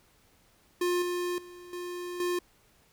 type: tone with level steps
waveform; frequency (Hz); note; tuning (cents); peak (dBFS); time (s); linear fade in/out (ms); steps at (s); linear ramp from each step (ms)
square; 354.5; F4; +26; -26 / -30 / -46 / -36 / -28; 0.81-2.39; 5; 1.02 / 1.38 / 1.73 / 2.2; 2
effects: pink hiss -64 dBFS RMS until 2.92 s

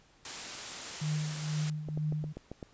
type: high-pass noise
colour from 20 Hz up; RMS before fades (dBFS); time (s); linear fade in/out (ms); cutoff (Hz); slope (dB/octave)
white; -40; 0.25-1.7; 2; 110; 12
type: tone with tremolo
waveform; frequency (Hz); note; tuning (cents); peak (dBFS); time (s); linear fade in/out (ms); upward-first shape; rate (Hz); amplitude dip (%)
sine; 152.5; D#3; -34; -28; 1.01-2.33; 10; triangle; 2.1; 70
type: clicks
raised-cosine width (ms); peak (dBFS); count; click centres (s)
2; -27; 7; 1.887 / 1.975 / 2.124 / 2.241 / 2.37 / 2.516 / 2.628
effects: pink hiss -63 dBFS RMS until 2.73 s + resampled to 16000 Hz

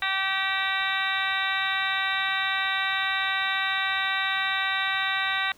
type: harmonic tone with a mistuned harmonic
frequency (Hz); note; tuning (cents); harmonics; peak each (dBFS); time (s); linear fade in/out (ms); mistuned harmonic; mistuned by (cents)
385.5; G4; -29; 2 / 3 / 4 / 5 / 6 / 7 / 8 / 9 / 10; -34 / -32 / -30 / -29 / -33 / -35 / -41 / -34 / -34; 0.02-5.52; 2; 9; +63
effects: pink hiss -56 dBFS RMS until 5.57 s

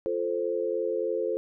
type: chord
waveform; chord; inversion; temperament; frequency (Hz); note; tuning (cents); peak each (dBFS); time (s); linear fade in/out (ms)
sine; F major; none; equal; 349.2 / 440 / 523.3; F4 / A4 / C5; 0 / 0 / 0; -32 / -29 / -30; 0.06-1.37; 0
effects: none

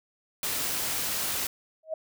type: noise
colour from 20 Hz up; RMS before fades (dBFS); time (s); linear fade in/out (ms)
white; -30; 0.43-1.47; 2
type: tone with exponential growth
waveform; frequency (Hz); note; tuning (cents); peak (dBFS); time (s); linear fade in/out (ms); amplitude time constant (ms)
sine; 635; D#5; +35; -25; 1.83-1.94; 5; 23
effects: none

